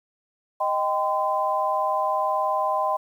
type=chord; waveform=sine; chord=C minor; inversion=first; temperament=equal with one note detuned; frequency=622.3 / 784 / 1023.2 Hz; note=Eb5 / G5 / C6; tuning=0 / 0 / -39 cents; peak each=-26 / -26 / -24 dBFS; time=0.6-2.97 s; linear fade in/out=10 ms; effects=9-bit